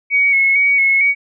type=tone with vibrato; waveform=sine; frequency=2217 Hz; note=C#7; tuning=in tune; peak=-10 dBFS; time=0.1-1.15 s; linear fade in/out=50 ms; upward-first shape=square; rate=2.2 Hz; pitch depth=27 cents each way; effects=none